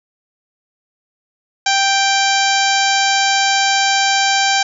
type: harmonic tone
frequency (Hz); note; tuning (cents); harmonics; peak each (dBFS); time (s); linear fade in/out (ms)
785; G5; +2; 1 / 2 / 3 / 4 / 5 / 6 / 7 / 8 / 9; -16 / -19 / -21 / -22 / -23 / -24 / -24 / -25 / -26; 1.66-4.63; 5
effects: none